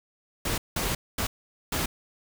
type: noise bursts at uneven times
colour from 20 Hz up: pink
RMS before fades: -28 dBFS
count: 4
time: 0.45-0.58 / 0.76-0.95 / 1.18-1.27 / 1.72-1.86 s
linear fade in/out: 5 ms
effects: none